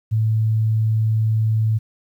sine tone, 110 Hz, A2, in tune, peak -15 dBFS, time 0.11-1.79 s, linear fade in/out 20 ms, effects 9-bit

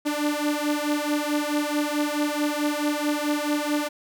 sawtooth beating tone pair, 293.7 / 298.3 Hz, D4 / D4, 0 / +27 cents, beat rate 4.6 Hz, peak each -22 dBFS, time 0.05-3.89 s, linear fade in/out 20 ms, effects none

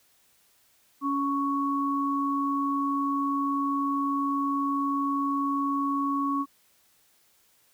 sine tone pair together, 279.9 / 1111.9 Hz, C#4 / C#6, +17 / +5 cents, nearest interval 2 octaves, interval 2388 cents, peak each -27 / -27 dBFS, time 1.01-6.46 s, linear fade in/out 50 ms, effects white hiss -64 dBFS RMS until 7.73 s

